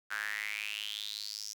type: tone with high-pass filter sweep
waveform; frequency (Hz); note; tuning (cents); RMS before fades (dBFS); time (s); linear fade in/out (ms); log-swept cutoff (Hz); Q
sawtooth; 105.2; G#2; +23; -39; 0.1-1.54; 20; 1500 to 5800; 7
effects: 10-bit